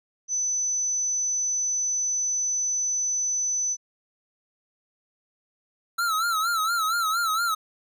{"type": "tone", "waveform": "sine", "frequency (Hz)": 6020, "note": "F#8", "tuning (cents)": 29, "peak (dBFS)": -23, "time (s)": [0.28, 3.77], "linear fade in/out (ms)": 50}
{"type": "tone with vibrato", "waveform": "square", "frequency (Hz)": 1333, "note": "E6", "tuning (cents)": 19, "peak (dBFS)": -23, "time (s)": [5.98, 7.55], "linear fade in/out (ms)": 10, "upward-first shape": "sine", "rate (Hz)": 4.3, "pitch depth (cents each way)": 97}
{"effects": []}